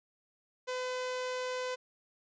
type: tone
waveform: sawtooth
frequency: 506 Hz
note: B4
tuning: 42 cents sharp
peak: -30 dBFS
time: 0.67-1.76 s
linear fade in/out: 20 ms
effects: resampled to 16000 Hz + 12-bit